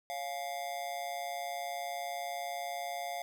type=tone with amplitude modulation; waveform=square; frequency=700 Hz; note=F5; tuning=4 cents sharp; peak=-33 dBFS; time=0.1-3.22 s; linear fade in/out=0 ms; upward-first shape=sine; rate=140 Hz; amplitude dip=85%; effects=none